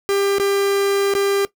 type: tone with dropouts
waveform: 45% pulse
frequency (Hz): 397.7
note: G4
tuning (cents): +25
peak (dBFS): -16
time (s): 0.09-1.45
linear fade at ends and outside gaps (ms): 0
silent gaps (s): 0.384-0.398 / 1.138-1.151
effects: noise-tail reverb RT60 0.1 s tail -17 dB re dry